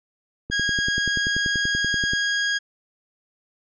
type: click train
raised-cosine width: 3 ms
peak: -17 dBFS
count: 18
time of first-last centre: 0.5-2.135 s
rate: 10.4 Hz
type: tone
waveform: sawtooth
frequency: 1640 Hz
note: G#6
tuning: 22 cents flat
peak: -17 dBFS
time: 0.51-2.59 s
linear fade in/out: 20 ms
effects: resampled to 16000 Hz